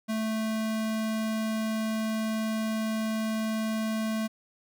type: tone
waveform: square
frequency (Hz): 219.8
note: A3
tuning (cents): -2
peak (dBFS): -28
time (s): 0.08-4.28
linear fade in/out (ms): 20
effects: none